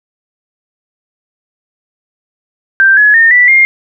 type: tone with pitch steps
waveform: sine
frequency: 1571 / 1693.5 / 1825.6 / 1967.9 / 2121 Hz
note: G6 / G#6 / A#6 / B6 / C7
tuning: +3 / +33 / -37 / -7 / +23 cents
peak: -3 dBFS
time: 2.8-3.65 s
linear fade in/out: 0 ms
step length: 170 ms
effects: none